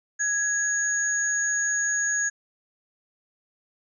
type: tone pair together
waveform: sine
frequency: 1661.2 / 6683 Hz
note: G#6 / G#8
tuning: 0 / +10 cents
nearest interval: 2 octaves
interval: 2410 cents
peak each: -25 dBFS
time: 0.19-2.3 s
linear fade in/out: 20 ms
effects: none